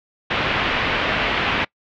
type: low-pass noise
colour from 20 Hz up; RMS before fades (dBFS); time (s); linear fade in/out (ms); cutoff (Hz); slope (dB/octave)
white; -21; 0.3-1.65; 10; 3000; 24
effects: noise-tail reverb RT60 0.1 s tail -24 dB re dry + low-pass 5000 Hz 12 dB/octave